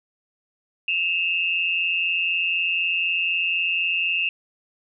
sine tone pair together, 2596 / 2772 Hz, E7 / F7, -27 / -14 cents, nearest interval minor second, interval 113 cents, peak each -23 dBFS, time 0.88-4.29 s, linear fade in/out 2 ms, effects none

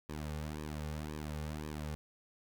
sawtooth tone with flanger, 76 Hz, D#2, 40 cents flat, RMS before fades -41 dBFS, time 0.09-1.95 s, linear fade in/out 0 ms, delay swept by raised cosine 1.4 to 3.1 ms, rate 1.9 Hz, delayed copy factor -1, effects 11-bit

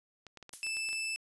clicks, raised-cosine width 0.2 ms, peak -31 dBFS, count 9, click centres 0.267 / 0.373 / 0.427 / 0.493 / 0.536 / 0.667 / 0.769 / 0.889 / 0.93 s
violet noise with exponential decay, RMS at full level -37 dBFS, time 0.53-0.76 s, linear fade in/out 0 ms, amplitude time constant 48 ms
sawtooth tone, 2637 Hz, E7, in tune, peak -30 dBFS, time 0.63-1.16 s, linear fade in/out 0 ms
effects resampled to 24000 Hz

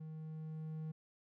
triangle tone with level ramp, 157.2 Hz, D#3, 18 cents sharp, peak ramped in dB -43 to -38 dBFS, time 0-0.92 s, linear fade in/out 10 ms, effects none

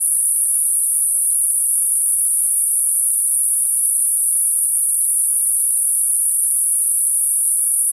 white band-pass noise, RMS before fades -17 dBFS, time 0-7.92 s, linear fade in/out 20 ms, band 9300 to 11000 Hz, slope 96 dB/octave, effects none

